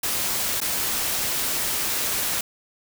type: noise with dropouts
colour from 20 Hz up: white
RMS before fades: -25 dBFS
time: 0.03-2.41 s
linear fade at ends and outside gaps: 5 ms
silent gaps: 0.604-0.614 s
effects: none